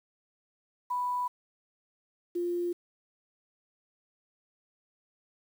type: tone pair in turn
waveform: sine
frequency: 987.8 / 349.2 Hz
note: B5 / F4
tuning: 0 / 0 cents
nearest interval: octave + tritone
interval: 1800 cents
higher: first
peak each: -28 dBFS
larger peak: neither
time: 0.9-1.28 / 2.35-2.73 s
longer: neither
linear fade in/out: 10 ms
effects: 9-bit